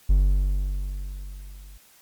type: tone with level ramp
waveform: triangle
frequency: 47.87 Hz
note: G1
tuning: 40 cents flat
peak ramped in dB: -11 to -40 dBFS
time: 0.09-1.78 s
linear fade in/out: 10 ms
effects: white hiss -55 dBFS RMS until 2.01 s + MP3 96 kbps